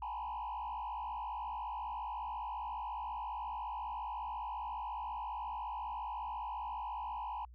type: tone with frequency modulation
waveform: sine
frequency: 908 Hz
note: A#5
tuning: 46 cents flat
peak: -36 dBFS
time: 0.02-7.45 s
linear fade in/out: 2 ms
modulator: 54.5 Hz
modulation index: 1.8
effects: tanh soft clip ceiling -36 dBFS + added 60 Hz sine -52 dBFS peak until 7.54 s